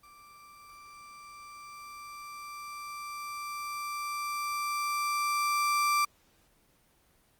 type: tone with level ramp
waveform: 35% pulse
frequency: 1174.7 Hz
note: D6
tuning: in tune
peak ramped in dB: -51 to -22 dBFS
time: 0.03-6.05 s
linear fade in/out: 5 ms
effects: pink hiss -66 dBFS RMS until 7.39 s + Opus 24 kbps